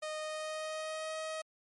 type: tone with pitch glide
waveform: sawtooth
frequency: 618 to 631.7 Hz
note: D#5 to D#5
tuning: -12 to +26 cents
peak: -33 dBFS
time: 0.02-1.42 s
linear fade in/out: 10 ms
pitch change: +38 cents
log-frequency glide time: 0.21-1.16 s
effects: MP3 48 kbps